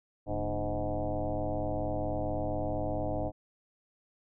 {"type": "tone with frequency modulation", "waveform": "sine", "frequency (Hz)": 302.2, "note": "D4", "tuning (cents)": 50, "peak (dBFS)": -29, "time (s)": [0.26, 3.32], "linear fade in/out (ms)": 50, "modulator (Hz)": 108, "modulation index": 4.1, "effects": []}